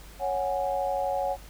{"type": "chord", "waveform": "sine", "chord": "C# suspended fourth", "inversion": "none", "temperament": "just", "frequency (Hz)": [554.4, 739.2, 831.5], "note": ["C#5", "F#5", "G#5"], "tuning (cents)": [0, -2, 2], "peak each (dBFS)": [-29, -29, -32], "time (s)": [0.19, 1.37], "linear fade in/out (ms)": 50, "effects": ["added 50 Hz sine -47 dBFS peak until 1.49 s", "pink hiss -50 dBFS RMS until 1.49 s"]}